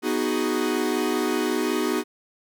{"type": "chord", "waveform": "45% pulse", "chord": "G# minor seventh", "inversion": "first", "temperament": "equal", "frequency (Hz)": [246.9, 311.1, 370, 415.3], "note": ["B3", "D#4", "F#4", "G#4"], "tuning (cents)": [0, 0, 0, 0], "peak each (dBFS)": [-28, -27, -27, -29], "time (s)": [0.02, 2.04], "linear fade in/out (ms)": 50, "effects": []}